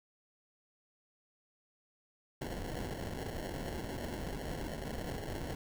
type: noise with sample-and-hold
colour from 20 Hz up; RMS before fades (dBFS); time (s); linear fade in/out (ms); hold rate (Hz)
pink; -40; 2.41-5.55; 5; 1225
effects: none